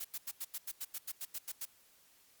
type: noise bursts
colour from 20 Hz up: blue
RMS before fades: -40 dBFS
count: 13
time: 0-1.655 s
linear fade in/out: 10 ms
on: 47 ms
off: 87 ms
effects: white hiss -66 dBFS RMS until 2.4 s + Opus 48 kbps